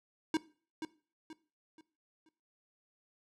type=tone with echo; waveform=square; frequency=317 Hz; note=D#4; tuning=32 cents sharp; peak=-28 dBFS; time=0.34-0.37 s; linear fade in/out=2 ms; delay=480 ms; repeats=4; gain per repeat=-9 dB; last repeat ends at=2.29 s; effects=noise-tail reverb RT60 0.4 s tail -19 dB re dry + low-pass 8000 Hz 12 dB/octave